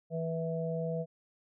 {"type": "harmonic tone", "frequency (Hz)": 163.8, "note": "E3", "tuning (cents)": -11, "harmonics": [1, 3, 4], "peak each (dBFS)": [-34, -36, -38], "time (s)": [0.1, 1.06], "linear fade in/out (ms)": 50, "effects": []}